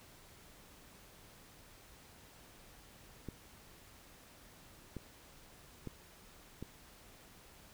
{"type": "clicks", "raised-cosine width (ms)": 3, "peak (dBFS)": -29, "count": 4, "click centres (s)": [3.287, 4.967, 5.873, 6.626], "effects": ["pink hiss -59 dBFS RMS until 7.73 s"]}